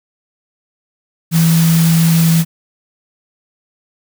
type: tone in noise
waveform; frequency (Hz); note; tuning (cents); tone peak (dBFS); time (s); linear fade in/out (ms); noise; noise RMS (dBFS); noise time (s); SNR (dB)
sine; 164.5; E3; -3; -8; 1.31-2.45; 50; white; -21; 1.31-2.45; +10
effects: none